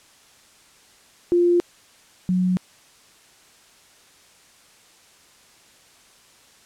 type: tone pair in turn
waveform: sine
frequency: 349.2 / 182.91 Hz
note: F4 / F#3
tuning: 0 / -20 cents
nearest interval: major seventh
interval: 1120 cents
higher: first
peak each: -14 / -17 dBFS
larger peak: first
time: 1.32-1.6 / 2.29-2.57 s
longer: neither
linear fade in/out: 0 ms
effects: white hiss -53 dBFS RMS until 6.65 s + low-pass 9000 Hz 12 dB/octave